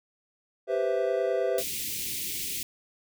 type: chord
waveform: triangle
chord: C major seventh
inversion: second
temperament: equal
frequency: 392 / 493.9 / 523.3 / 659.3 Hz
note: G4 / B4 / C5 / E5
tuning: 0 / 0 / 0 / 0 cents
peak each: -28 dBFS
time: 0.67-1.63 s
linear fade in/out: 50 ms
type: band-stop noise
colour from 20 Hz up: white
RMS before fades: -33 dBFS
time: 1.58-2.63 s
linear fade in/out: 2 ms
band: 420 to 2100 Hz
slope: 48 dB/octave
effects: none